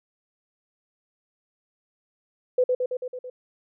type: tone with echo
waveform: sine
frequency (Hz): 503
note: B4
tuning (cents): +32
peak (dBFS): -16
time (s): 2.58-2.64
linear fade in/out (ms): 5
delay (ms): 110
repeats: 6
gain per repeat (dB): -3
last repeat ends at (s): 3.3
effects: none